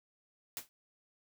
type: noise with exponential decay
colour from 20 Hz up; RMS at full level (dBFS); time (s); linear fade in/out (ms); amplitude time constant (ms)
white; -36; 0.57-0.69; 0; 24
effects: none